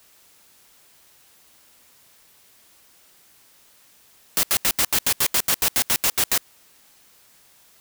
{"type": "noise bursts", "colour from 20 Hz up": "white", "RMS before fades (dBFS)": -19, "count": 15, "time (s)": [4.37, 6.377], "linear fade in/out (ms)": 0, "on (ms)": 61, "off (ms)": 78, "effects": ["white hiss -55 dBFS RMS until 7.8 s"]}